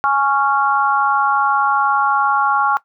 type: chord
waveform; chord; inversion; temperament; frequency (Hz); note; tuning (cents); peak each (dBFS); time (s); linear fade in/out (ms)
sine; Db major; second; just; 831.5 / 1108.7 / 1385.9; Ab5 / Db6 / F6; +2 / 0 / -14; -17; 0.04-2.77; 0
effects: noise-tail reverb RT60 0.1 s tail -17 dB re dry